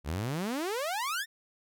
sawtooth exponential sweep, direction up, 66.6 to 1867 Hz, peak -27 dBFS, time 0.04-1.26 s, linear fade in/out 50 ms, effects none

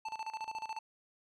square tone with tremolo, 881 Hz, A5, 2 cents sharp, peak -37 dBFS, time 0.05-0.79 s, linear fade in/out 5 ms, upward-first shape square, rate 14 Hz, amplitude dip 80%, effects low-pass 5000 Hz 12 dB/octave

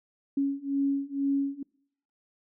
sine beating tone pair, 276.5 / 278.6 Hz, C#4 / C#4, -4 / +9 cents, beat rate 2.1 Hz, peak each -29 / -28 dBFS, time 0.37-1.63 s, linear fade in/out 5 ms, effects noise-tail reverb RT60 0.7 s tail -26 dB re dry

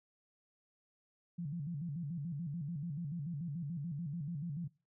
sine tone with vibrato, 156.7 Hz, D#3, 13 cents sharp, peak -37 dBFS, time 1.38-4.68 s, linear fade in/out 10 ms, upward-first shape square, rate 6.9 Hz, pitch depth 170 cents each way, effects noise-tail reverb RT60 0.3 s tail -22 dB re dry

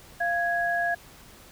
sine tone pair together, 692.6 / 1661.2 Hz, F5 / G#6, -15 / 0 cents, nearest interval octave + minor third, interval 1515 cents, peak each -26 dBFS, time 0.2-0.95 s, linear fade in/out 10 ms, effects pink hiss -50 dBFS RMS until 1.51 s

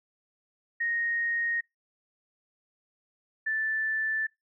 sine tone pair in turn, 1864.7 / 1760 Hz, A#6 / A6, 0 / 0 cents, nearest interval minor second, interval 100 cents, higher first, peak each -26 dBFS, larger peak neither, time 0.8-1.61 / 3.46-4.27 s, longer neither, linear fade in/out 10 ms, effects noise-tail reverb RT60 0.2 s tail -26 dB re dry

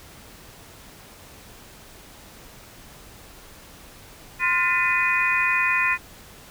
sine tone cluster, 1042 / 1414 / 1788 / 2016 / 2478 Hz, C6 / F6 / A6 / B6 / D#7, -7 / +21 / +27 / +35 / -8 cents, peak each -26 / -29 / -25 / -26 / -22 dBFS, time 4.39-5.98 s, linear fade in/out 50 ms, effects pink hiss -46 dBFS RMS until 6.5 s

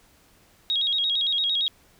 sine tone with vibrato, 3520 Hz, A7, in tune, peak -21 dBFS, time 0.7-1.68 s, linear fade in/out 0 ms, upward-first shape square, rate 8.8 Hz, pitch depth 120 cents each way, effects pink hiss -58 dBFS RMS until 1.99 s

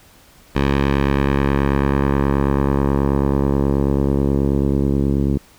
10% pulse tone with low-pass filter sweep, 69.3 Hz, C#2, in tune, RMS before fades -17 dBFS, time 0.55-5.38 s, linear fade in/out 10 ms, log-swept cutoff 3200 to 310 Hz, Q 0.94, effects pink hiss -49 dBFS RMS until 5.58 s

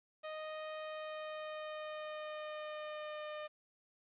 sawtooth tone with pitch glide, 621 to 606.1 Hz, D#5 to D#5, -3 to -46 cents, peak -38 dBFS, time 0.23-3.48 s, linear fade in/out 20 ms, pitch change -43 cents, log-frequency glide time 0.77-3.24 s, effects resampled to 8000 Hz + 11-bit

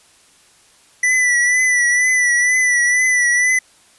square tone with vibrato, 1975.5 Hz, B6, in tune, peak -13 dBFS, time 1.03-3.59 s, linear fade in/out 5 ms, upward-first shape triangle, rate 2.1 Hz, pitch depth 48 cents each way, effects white hiss -51 dBFS RMS until 3.98 s + resampled to 24000 Hz

